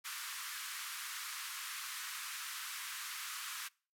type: band-pass noise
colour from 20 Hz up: pink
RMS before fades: -44 dBFS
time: 0.04-3.69 s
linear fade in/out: 20 ms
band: 1100 to 15000 Hz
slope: 48 dB/octave
effects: noise-tail reverb RT60 0.4 s tail -25 dB re dry